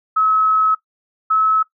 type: tone pair in turn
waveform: sine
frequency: 1287 / 1294.5 Hz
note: E6 / E6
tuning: -42 / -32 cents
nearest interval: unison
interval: 10 cents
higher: second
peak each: -12 dBFS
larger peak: neither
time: 0.16-0.75 / 1.3-1.63 s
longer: first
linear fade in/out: 10 ms
effects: noise-tail reverb RT60 0.1 s tail -17 dB re dry